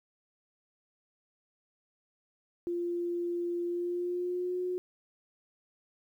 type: tone with pitch glide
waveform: sine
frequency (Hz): 347.2 to 362.6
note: F4 to F#4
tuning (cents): -10 to -35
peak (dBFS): -30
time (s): 2.67-4.78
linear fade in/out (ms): 0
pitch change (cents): +75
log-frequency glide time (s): 3.65-4.6
effects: 11-bit